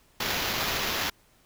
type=noise with sample-and-hold; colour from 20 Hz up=violet; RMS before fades=-29 dBFS; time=0.2-1.1 s; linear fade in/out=5 ms; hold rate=8820 Hz; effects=pink hiss -62 dBFS RMS until 1.45 s